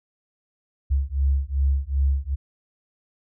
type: beating tone pair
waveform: sine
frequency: 67.5 / 70.1 Hz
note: C#2 / C#2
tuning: -45 / +20 cents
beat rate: 2.6 Hz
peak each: -22 dBFS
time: 0.9-2.36 s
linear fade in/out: 20 ms
effects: none